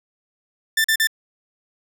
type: tone bursts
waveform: sawtooth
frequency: 1777 Hz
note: A6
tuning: 17 cents sharp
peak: -12 dBFS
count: 3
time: 0.77-1.072 s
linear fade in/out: 5 ms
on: 74 ms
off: 40 ms
effects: none